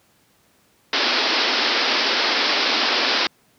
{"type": "band-pass noise", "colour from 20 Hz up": "white", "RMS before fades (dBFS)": -20, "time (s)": [0.93, 3.27], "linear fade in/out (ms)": 2, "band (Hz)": [220, 5300], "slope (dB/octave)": 96, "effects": ["pink hiss -59 dBFS RMS until 3.58 s", "high-pass 100 Hz 12 dB/octave"]}